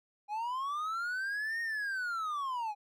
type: linear two-way sweep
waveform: triangle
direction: up then down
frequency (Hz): 811 to 1863 to 811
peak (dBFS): -31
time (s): 0.28-2.75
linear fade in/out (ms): 50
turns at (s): 1.61
effects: none